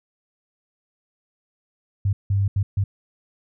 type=tone bursts at uneven times; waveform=sine; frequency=99 Hz; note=G2; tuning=18 cents sharp; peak=-17 dBFS; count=4; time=2.05-2.13 / 2.3-2.48 / 2.56-2.63 / 2.77-2.84 s; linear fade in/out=5 ms; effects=none

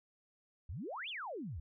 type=exponential two-way sweep; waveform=sine; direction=up then down; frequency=65.2 to 3598 to 65.2 Hz; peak=-40 dBFS; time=0.69-1.6 s; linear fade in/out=5 ms; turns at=1.09 s; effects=none

